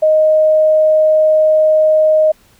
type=tone; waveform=sine; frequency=622.3 Hz; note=D#5; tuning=in tune; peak=-7 dBFS; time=0.02-2.32 s; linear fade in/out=10 ms; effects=pink hiss -50 dBFS RMS until 2.59 s